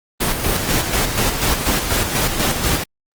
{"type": "noise with tremolo", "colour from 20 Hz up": "pink", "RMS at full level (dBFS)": -17, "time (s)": [0.2, 2.84], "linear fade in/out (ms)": 10, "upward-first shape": "square", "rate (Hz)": 4.1, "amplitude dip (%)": 45, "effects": ["Opus 24 kbps"]}